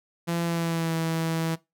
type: tone with pitch glide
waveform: sawtooth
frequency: 169.6 to 163.26 Hz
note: E3 to E3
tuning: +50 to -16 cents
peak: -21 dBFS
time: 0.27-1.56 s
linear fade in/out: 20 ms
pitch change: -66 cents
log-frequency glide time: 0.43-0.95 s
effects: noise-tail reverb RT60 0.2 s tail -19 dB re dry